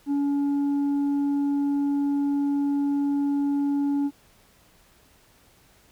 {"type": "tone with tanh clipping", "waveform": "triangle", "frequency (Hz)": 283.6, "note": "C#4", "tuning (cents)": 40, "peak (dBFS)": -22, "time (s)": [0.06, 4.11], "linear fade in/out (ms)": 50, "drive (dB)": 8, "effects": ["pink hiss -58 dBFS RMS until 5.91 s"]}